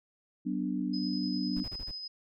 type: chord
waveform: sine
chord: B minor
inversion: second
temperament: equal with one note detuned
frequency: 188.78 / 246.9 / 293.7 Hz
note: F#3 / B3 / D4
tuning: +35 / 0 / 0 cents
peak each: -34 dBFS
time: 0.45-1.64 s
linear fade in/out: 20 ms
type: tone with tremolo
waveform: sine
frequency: 5040 Hz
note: D#8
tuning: 21 cents sharp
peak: -37 dBFS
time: 0.93-2.08 s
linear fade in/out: 10 ms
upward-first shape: square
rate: 10 Hz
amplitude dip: 25%
type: noise bursts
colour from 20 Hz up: brown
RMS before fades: -41 dBFS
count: 5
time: 1.56-1.913 s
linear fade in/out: 5 ms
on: 45 ms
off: 32 ms
effects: none